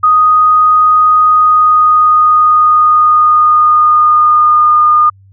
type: tone with pitch glide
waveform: sine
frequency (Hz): 1244.5 to 1218.2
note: D#6 to D#6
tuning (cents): 0 to -37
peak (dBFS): -4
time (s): 0.03-5.1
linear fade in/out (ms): 10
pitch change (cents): -37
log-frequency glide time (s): 1.25-4.76
effects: added 97 Hz sine -39 dBFS peak until 5.32 s